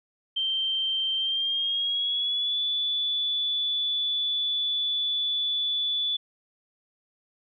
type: tone with pitch glide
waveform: sine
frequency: 3136 to 3460 Hz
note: G7 to A7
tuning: 0 to -30 cents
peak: -24 dBFS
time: 0.36-6.17 s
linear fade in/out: 10 ms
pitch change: +170 cents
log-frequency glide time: 1.17-2.6 s
effects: none